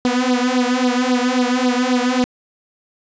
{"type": "tone with flanger", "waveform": "sawtooth", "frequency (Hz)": 250, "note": "B3", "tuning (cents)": 21, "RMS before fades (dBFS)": -17, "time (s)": [0.05, 2.24], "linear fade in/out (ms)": 0, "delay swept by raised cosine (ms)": [0.21, 3.41], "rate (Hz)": 3.7, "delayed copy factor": 0.85, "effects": ["resampled to 16000 Hz", "7-bit"]}